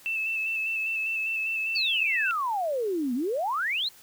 sine tone with vibrato, 2637 Hz, E7, in tune, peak -26 dBFS, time 0.06-2.31 s, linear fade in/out 0 ms, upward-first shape square, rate 5 Hz, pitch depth 22 cents each way
sine exponential two-way sweep, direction down then up, 4699 to 233.1 to 4300 Hz, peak -25 dBFS, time 1.75-3.89 s, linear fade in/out 10 ms, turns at 3.14 s
effects white hiss -53 dBFS RMS until 4.02 s

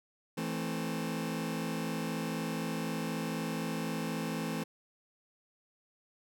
sawtooth chord, A minor, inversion second, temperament just, 165 / 220 / 264 Hz, E3 / A3 / C4, +2 / 0 / +16 cents, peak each -33 / -33 / -35 dBFS, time 0.37-4.64 s, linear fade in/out 10 ms, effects none

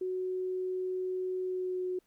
sine tone with pitch glide, 370 to 366 Hz, F#4 to F#4, 0 to -19 cents, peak -31 dBFS, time 0.01-1.99 s, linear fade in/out 5 ms, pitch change -19 cents, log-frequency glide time 1.42-1.87 s, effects pink hiss -73 dBFS RMS until 2.06 s

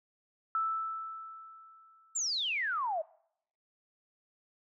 sine tone with exponential decay, 1318.5 Hz, E6, in tune, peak -27 dBFS, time 0.55-2.3 s, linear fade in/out 1 ms, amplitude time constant 380 ms
sine exponential sweep, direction down, 7630 to 606 Hz, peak -30 dBFS, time 2.15-3.02 s, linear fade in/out 10 ms
effects noise-tail reverb RT60 0.7 s tail -23 dB re dry

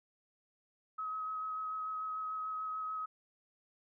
sine tone with vibrato, 1274 Hz, D#6, 41 cents sharp, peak -36 dBFS, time 0.98-3.06 s, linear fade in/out 10 ms, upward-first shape sine, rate 6.8 Hz, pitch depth 13 cents each way, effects none

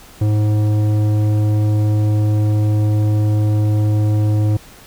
sine tone with tanh clipping, 105.8 Hz, G#2, 33 cents sharp, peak -14 dBFS, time 0.21-4.57 s, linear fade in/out 5 ms, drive 12 dB, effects pink hiss -42 dBFS RMS until 4.86 s

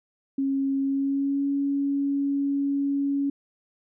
sine tone with pitch glide, 272.6 to 279.9 Hz, C#4 to C#4, -29 to +17 cents, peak -22 dBFS, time 0.38-3.3 s, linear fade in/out 5 ms, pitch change +46 cents, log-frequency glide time 0.81-1.46 s, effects none

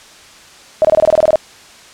sine tone bursts, 626 Hz, D#5, 10 cents sharp, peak -6 dBFS, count 11, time 0.82-1.357 s, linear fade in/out 0 ms, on 27 ms, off 24 ms, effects white hiss -40 dBFS RMS until 1.93 s + low-pass 7000 Hz 12 dB/octave

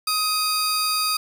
sawtooth tone pair together, 1256 / 4747 Hz, D#6 / D8, +16 / +18 cents, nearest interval octave + major seventh, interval 2302 cents, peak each -20 dBFS, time 0.07-1.17 s, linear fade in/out 5 ms, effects 9-bit

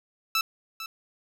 15% pulse tone with echo, 1318.5 Hz, E6, in tune, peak -16 dBFS, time 0.35-0.41 s, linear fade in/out 2 ms, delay 450 ms, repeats 1, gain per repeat -12 dB, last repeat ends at 0.86 s, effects none

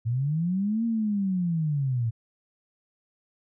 sine linear two-way sweep, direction up then down, 110.2 to 233.1 to 110.2 Hz, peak -23 dBFS, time 0.05-2.11 s, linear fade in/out 20 ms, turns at 0.85 s, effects none

